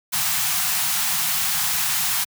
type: band-stop noise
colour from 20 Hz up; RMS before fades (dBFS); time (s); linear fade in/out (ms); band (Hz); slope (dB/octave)
white; -22; 0.12-2.25; 20; 200 to 700; 96
effects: high-pass 100 Hz 12 dB/octave